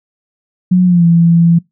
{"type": "tone with pitch glide", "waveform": "sine", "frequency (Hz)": [181.8, 168.65], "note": ["F#3", "E3"], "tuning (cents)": [-30, 40], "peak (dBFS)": -5, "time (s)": [0.71, 1.59], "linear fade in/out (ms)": 10, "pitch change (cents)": -130, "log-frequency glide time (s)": [0.85, 1.05], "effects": ["noise-tail reverb RT60 0.2 s tail -25 dB re dry"]}